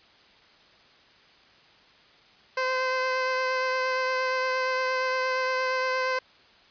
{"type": "tone with vibrato", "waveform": "15% pulse", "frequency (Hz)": 516, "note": "C5", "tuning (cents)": -24, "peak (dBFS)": -18, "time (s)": [2.57, 6.19], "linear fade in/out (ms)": 5, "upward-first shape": "triangle", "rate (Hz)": 8.6, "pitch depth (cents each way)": 14, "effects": ["white hiss -56 dBFS RMS until 6.7 s", "resampled to 11025 Hz"]}